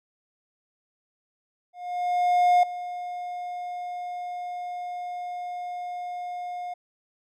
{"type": "tone with ADSR envelope", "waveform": "triangle", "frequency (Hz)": 714, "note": "F5", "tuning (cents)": 38, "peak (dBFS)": -13, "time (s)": [1.73, 6.74], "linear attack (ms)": 900, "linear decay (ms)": 4, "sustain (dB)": -16, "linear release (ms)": 8, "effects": []}